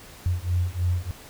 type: beating tone pair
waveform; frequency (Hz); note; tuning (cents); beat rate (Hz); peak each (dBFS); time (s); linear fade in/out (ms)
sine; 87.31 / 90.51; F2 / F#2; 0 / -38; 3.2; -25; 0.26-1.11; 0
effects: pink hiss -46 dBFS RMS until 1.29 s